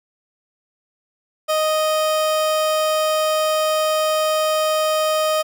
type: tone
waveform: 30% pulse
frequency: 622.3 Hz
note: D#5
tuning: in tune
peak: -14 dBFS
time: 1.48-5.43 s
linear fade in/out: 20 ms
effects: none

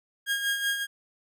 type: tone with tremolo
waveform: 30% pulse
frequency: 1627 Hz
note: G#6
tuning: 36 cents flat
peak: -21 dBFS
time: 0.26-0.87 s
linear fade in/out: 50 ms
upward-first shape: sine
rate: 5.3 Hz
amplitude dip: 55%
effects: none

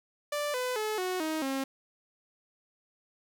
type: tone with pitch steps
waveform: sawtooth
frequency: 587.3 / 502.5 / 429.9 / 367.8 / 314.7 / 269.3 Hz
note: D5 / B4 / A4 / F#4 / D#4 / C#4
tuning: 0 / +30 / -40 / -10 / +20 / -50 cents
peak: -26 dBFS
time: 0.32-1.64 s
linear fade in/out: 5 ms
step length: 220 ms
effects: none

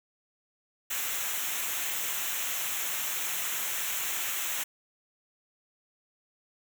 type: noise with comb filter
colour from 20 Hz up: white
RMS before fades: -32 dBFS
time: 0.9-4.64 s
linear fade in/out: 10 ms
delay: 0.21 ms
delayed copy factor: -0.7
effects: none

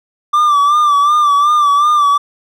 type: tone with vibrato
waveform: triangle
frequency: 1174.7 Hz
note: D6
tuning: in tune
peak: -6 dBFS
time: 0.33-2.18 s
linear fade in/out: 10 ms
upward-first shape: sine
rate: 2.7 Hz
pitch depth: 58 cents each way
effects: none

